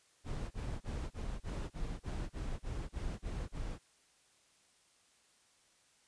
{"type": "noise bursts", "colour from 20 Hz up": "brown", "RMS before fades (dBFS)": -39, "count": 12, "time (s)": [0.24, 3.788], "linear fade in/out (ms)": 50, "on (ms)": 270, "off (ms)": 28, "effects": ["white hiss -69 dBFS RMS until 6.07 s", "resampled to 22050 Hz"]}